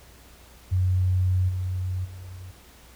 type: tone with level steps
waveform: sine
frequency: 92.1 Hz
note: F#2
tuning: 7 cents flat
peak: -19 / -25 / -37 dBFS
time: 0.71-2.52 s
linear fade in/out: 20 ms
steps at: 1.48 / 2.04 s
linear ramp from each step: 20 ms
effects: added 60 Hz sine -52 dBFS peak until 2.95 s + pink hiss -52 dBFS RMS until 2.95 s